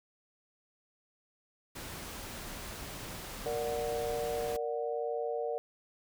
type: noise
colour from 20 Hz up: pink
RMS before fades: -43 dBFS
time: 1.75-4.57 s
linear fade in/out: 10 ms
type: chord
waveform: sine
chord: Bb augmented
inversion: none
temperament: equal with one note detuned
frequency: 466.2 / 587.3 / 737 Hz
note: Bb4 / D5 / F#5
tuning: 0 / 0 / -7 cents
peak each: -34 / -37 / -39 dBFS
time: 3.46-5.58 s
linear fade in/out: 0 ms
effects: none